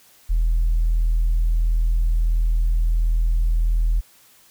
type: tone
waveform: sine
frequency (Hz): 40.73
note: E1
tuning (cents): -20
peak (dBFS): -14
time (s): 0.29-4.01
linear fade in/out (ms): 20
effects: tanh soft clip ceiling -13 dBFS + white hiss -53 dBFS RMS until 4.5 s